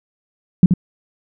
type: tone with echo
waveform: sine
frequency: 178.9 Hz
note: F3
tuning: 42 cents sharp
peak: -3 dBFS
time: 0.63-0.66 s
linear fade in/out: 2 ms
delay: 78 ms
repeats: 1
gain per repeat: -6 dB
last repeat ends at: 0.738 s
effects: none